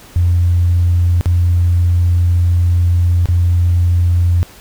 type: tone with dropouts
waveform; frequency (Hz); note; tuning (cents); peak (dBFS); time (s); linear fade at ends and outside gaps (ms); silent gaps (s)
sine; 87.31; F2; 0; -8; 0.16-4.43; 0; 1.21-1.258 / 3.257-3.287
effects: tanh soft clip ceiling -4 dBFS + pink hiss -40 dBFS RMS until 4.6 s